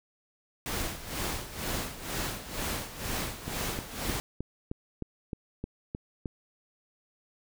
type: noise with tremolo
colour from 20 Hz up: pink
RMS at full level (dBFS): -32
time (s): 0.66-4.2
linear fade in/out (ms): 0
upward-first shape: sine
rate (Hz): 2.1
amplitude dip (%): 75
type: click train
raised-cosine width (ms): 3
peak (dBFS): -21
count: 10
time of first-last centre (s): 3.48-6.258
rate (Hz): 3.24
effects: none